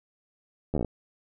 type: slowing click train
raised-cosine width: 2 ms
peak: -15 dBFS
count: 8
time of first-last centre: 0.74-0.847 s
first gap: 12 ms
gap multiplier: 1.08
effects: none